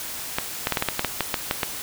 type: clicks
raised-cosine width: 0.3 ms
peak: -5 dBFS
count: 12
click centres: 0.385 / 0.671 / 0.723 / 0.772 / 0.824 / 0.887 / 0.994 / 1.047 / 1.207 / 1.342 / 1.511 / 1.632 s
effects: white hiss -33 dBFS RMS until 1.82 s